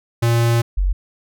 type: tone pair in turn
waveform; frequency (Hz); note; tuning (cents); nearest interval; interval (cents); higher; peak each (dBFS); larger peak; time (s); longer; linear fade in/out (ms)
square / sine; 117.1 / 46.47; A#2 / F#1; +8 / +8; octave + major third; 1600; first; -14; neither; 0.22-0.62 / 0.77-0.93; first; 10
effects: none